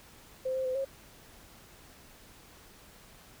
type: tone with pitch steps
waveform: sine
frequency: 519 / 524 / 513 / 541 Hz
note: C5 / C5 / C5 / C#5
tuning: -14 / +2 / -34 / -42 cents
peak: -29 dBFS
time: 0.45-0.85 s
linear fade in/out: 10 ms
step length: 100 ms
effects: pink hiss -55 dBFS RMS until 3.4 s